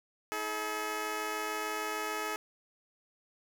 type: tone pair together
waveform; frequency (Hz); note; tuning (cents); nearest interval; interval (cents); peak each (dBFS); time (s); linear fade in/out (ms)
10% pulse; 320.1 / 426.8; D#4 / G#4; +49 / +47; perfect fourth; 498; -32 / -27; 0.32-2.36; 0
effects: 9-bit